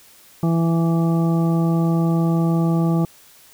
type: harmonic tone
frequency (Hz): 166.1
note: E3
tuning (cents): +13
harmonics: 1 / 2 / 3 / 4 / 5 / 7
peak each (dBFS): -16 / -23 / -32 / -31 / -32 / -34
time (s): 0.43-3.05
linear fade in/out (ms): 2
effects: white hiss -49 dBFS RMS until 3.53 s